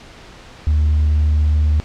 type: tone with tanh clipping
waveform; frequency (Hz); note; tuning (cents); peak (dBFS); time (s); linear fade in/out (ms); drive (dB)
triangle; 75.8; D#2; -45; -12; 0.67-1.8; 0; 6
effects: pink hiss -40 dBFS RMS until 1.84 s + low-pass 5000 Hz 12 dB/octave